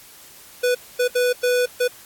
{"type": "tone bursts at uneven times", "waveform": "square", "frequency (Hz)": 493.9, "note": "B4", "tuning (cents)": 0, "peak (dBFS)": -17, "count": 5, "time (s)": [[0.63, 0.75], [0.99, 1.08], [1.15, 1.33], [1.43, 1.66], [1.8, 1.88]], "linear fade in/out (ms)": 10, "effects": ["white hiss -45 dBFS RMS until 2.05 s", "AAC 64 kbps"]}